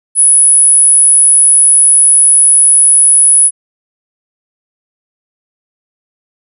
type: tone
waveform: sine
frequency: 10150 Hz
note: D#9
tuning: 33 cents sharp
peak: -3 dBFS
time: 0.15-3.51 s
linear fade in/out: 50 ms
effects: none